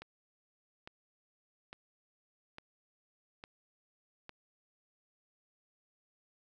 click train, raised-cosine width 0.3 ms, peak -30 dBFS, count 6, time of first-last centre 0.02-4.294 s, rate 1.17 Hz, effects none

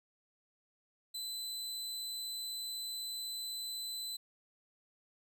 sawtooth tone, 4022 Hz, B7, 31 cents sharp, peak -36 dBFS, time 1.14-4.17 s, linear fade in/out 10 ms, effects none

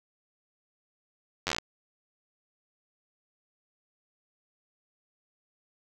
slowing click train, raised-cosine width 0.2 ms, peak -11 dBFS, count 9, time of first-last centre 1.47-1.584 s, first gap 10 ms, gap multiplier 1.1, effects none

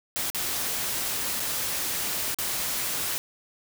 white noise with dropouts, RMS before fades -29 dBFS, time 0.16-3.18 s, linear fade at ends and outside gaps 0 ms, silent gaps 0.301-0.347 / 1.397-1.402 / 2.345-2.386 s, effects none

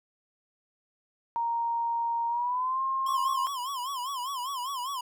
sine tone with pitch glide, 932.3 to 1064.8 Hz, A#5 to C6, 0 to +30 cents, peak -26 dBFS, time 1.36-3.47 s, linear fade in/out 0 ms, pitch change +230 cents, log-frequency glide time 2.28-2.82 s
square tone with vibrato, 1046.5 Hz, C6, in tune, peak -32 dBFS, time 3.06-5.01 s, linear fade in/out 5 ms, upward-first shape sine, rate 5 Hz, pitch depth 140 cents each way
effects none

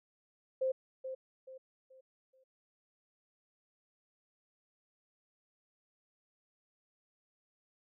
sine tone with echo, 523.3 Hz, C5, in tune, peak -29 dBFS, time 0.61-0.72 s, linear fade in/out 10 ms, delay 430 ms, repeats 4, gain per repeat -9 dB, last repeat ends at 2.44 s, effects none

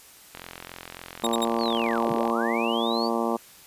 click train, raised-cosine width 0.3 ms, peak -21 dBFS, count 86, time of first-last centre 0.35-2.3 s, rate 43.6 Hz
harmonic tone, 115.6 Hz, A#2, 14 cents flat, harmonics 2 / 3 / 4 / 5 / 6 / 7 / 8 / 9 / 10, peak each -28 / -30 / -31 / -32 / -33 / -33 / -34 / -35 / -35 dBFS, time 1.23-3.37 s, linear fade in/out 10 ms
sawtooth tone bursts, 3729 Hz, A#7, in tune, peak -23 dBFS, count 3, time 1.24-1.445 s, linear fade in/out 2 ms, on 27 ms, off 62 ms
sine linear two-way sweep, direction down then up, 4723 to 116.3 to 4723 Hz, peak -30 dBFS, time 1.58-3.1 s, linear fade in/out 50 ms, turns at 2.11 s
effects white hiss -50 dBFS RMS until 3.66 s + resampled to 32000 Hz

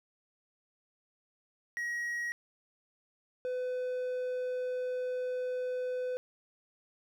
triangle tone pair in turn, 1900 / 503.2 Hz, A#6 / B4, +33 / +32 cents, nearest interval octave + major seventh, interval 2301 cents, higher first, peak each -31 / -30 dBFS, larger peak second, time 1.77-2.32 / 3.45-6.17 s, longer second, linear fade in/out 0 ms, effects none

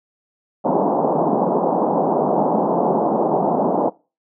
white band-pass noise, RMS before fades -18 dBFS, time 0.64-3.9 s, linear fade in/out 20 ms, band 160 to 910 Hz, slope 48 dB/octave, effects noise-tail reverb RT60 0.3 s tail -22 dB re dry

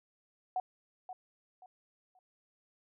sine tone with echo, 740 Hz, F#5, in tune, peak -30 dBFS, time 0.56-0.6 s, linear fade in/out 2 ms, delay 530 ms, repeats 3, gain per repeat -11 dB, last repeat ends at 2.19 s, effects none

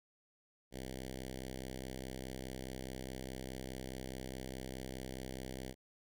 5% pulse tone with notch filter, 64.8 Hz, C2, 16 cents flat, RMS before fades -45 dBFS, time 0.71-5.75 s, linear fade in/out 50 ms, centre 1100 Hz, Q 0.64, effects none

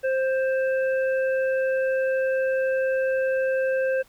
harmonic tone, 526 Hz, C5, 9 cents sharp, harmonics 1 / 3 / 5, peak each -21 / -30 / -40 dBFS, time 0.03-4.03 s, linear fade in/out 20 ms, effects pink hiss -57 dBFS RMS until 4.08 s

